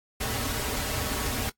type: noise with comb filter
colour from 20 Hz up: pink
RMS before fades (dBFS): -30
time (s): 0.2-1.5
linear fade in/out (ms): 10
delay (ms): 5.8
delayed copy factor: -0.9
effects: noise-tail reverb RT60 0.1 s tail -20 dB re dry + AAC 64 kbps